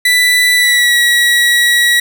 30% pulse tone with pitch glide, 1979 to 1921.6 Hz, B6 to B6, +3 to -48 cents, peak -5 dBFS, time 0.05-2 s, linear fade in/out 5 ms, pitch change -51 cents, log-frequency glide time 0.54-0.98 s, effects none

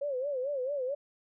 sine tone with vibrato, 541 Hz, C#5, 42 cents flat, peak -30 dBFS, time 0.01-0.95 s, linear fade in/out 10 ms, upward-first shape sine, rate 4.5 Hz, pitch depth 140 cents each way, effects none

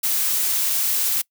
blue noise, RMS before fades -21 dBFS, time 0.03-1.22 s, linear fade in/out 10 ms, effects noise-tail reverb RT60 0.1 s tail -24 dB re dry

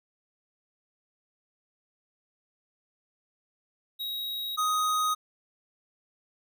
square tone pair in turn, 3811 / 1251 Hz, A#7 / D#6, +38 / +9 cents, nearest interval octave + perfect fifth, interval 1929 cents, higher first, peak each -32 / -25 dBFS, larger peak second, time 3.99-4.57 / 4.57-5.15 s, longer neither, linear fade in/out 20 ms, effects none

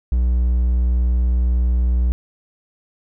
triangle tone, 60.9 Hz, B1, 24 cents flat, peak -12 dBFS, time 0.12-2.12 s, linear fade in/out 0 ms, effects none

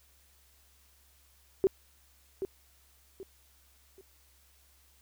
sine tone with echo, 384.7 Hz, G4, 33 cents flat, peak -20 dBFS, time 1.64-1.67 s, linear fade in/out 0 ms, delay 780 ms, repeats 3, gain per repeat -10 dB, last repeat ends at 4.01 s, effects added 67 Hz sine -65 dBFS peak until 5.01 s + white hiss -65 dBFS RMS until 5.01 s

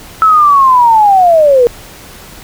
sine linear sweep, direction down, 1318.5 to 466.2 Hz, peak -3 dBFS, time 0.22-1.67 s, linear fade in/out 0 ms, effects pink hiss -33 dBFS RMS until 2.43 s

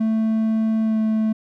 triangle tone with pitch glide, 221 to 218.8 Hz, A3 to A3, +8 to -9 cents, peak -15 dBFS, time 0-1.33 s, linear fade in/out 10 ms, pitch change -17 cents, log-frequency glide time 0.83-0.99 s, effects none

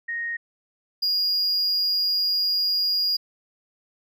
sine / triangle tone pair in turn, 1864.7 / 4856 Hz, A#6 / D#8, 0 / -43 cents, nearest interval octave + perfect fourth, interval 1657 cents, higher second, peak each -26 / -19 dBFS, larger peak second, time 0.08-0.37 / 1.02-3.17 s, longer second, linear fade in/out 10 ms, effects none

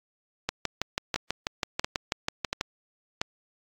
two click trains, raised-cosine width 0.2 ms, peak -9 / -9 dBFS, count 4 / 14, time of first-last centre 1.16-3.215 / 0.49-2.611 s, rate 1.46 / 6.13 Hz, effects AAC 48 kbps

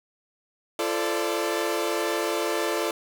sawtooth chord, D minor seventh, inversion first, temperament equal with one note detuned, 341.4 / 440 / 523.3 / 587.3 Hz, F4 / A4 / C5 / D5, -39 / 0 / 0 / 0 cents, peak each -25 / -25 / -31 / -26 dBFS, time 0.79-2.91 s, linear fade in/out 2 ms, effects none

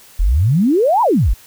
sine exponential two-way sweep, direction up then down, 37.47 to 1015 to 37.47 Hz, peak -10 dBFS, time 0.19-1.34 s, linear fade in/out 10 ms, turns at 1.02 s, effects white hiss -44 dBFS RMS until 1.46 s

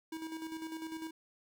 square tone with tremolo, 321.2 Hz, E4, 45 cents flat, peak -39 dBFS, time 0.12-1.11 s, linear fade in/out 5 ms, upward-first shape square, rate 10 Hz, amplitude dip 50%, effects none

